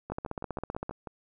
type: two click trains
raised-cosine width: 1 ms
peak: -24 / -19 dBFS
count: 7 / 13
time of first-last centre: 0.1-1.072 / 0.12-0.894 s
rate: 6.17 / 15.5 Hz
effects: none